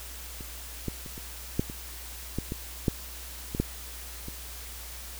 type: clicks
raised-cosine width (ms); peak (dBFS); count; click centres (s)
3; -28 / -17 / -28 / -28 / -11 / -25 / -16 / -19 / -10 / -19 / -11 / -25; 12; 0.408 / 0.883 / 1.062 / 1.179 / 1.595 / 1.699 / 2.386 / 2.521 / 2.882 / 3.549 / 3.6 / 4.284
effects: added 60 Hz sine -43 dBFS peak until 5.19 s + white hiss -43 dBFS RMS until 5.19 s